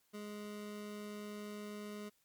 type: tone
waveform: 25% pulse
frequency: 208.3 Hz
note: G#3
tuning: 5 cents sharp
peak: -40 dBFS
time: 0.13-2.1 s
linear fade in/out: 20 ms
effects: white hiss -75 dBFS RMS until 2.24 s + MP3 96 kbps